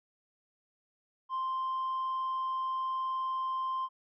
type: tone with tanh clipping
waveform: triangle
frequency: 1046.5 Hz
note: C6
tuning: in tune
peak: -31 dBFS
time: 1.29-3.89 s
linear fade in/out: 50 ms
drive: 6 dB
effects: none